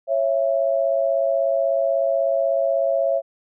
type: tone pair together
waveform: sine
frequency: 549.7 / 666 Hz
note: C#5 / E5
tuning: -15 / +18 cents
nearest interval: minor third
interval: 333 cents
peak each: -20 dBFS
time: 0.07-3.22 s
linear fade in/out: 50 ms
effects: none